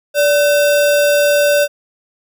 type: tone with sample-and-hold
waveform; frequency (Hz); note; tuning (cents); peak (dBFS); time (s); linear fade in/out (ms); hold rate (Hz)
sine; 581; D5; -19; -9; 0.14-1.68; 50; 2100
effects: none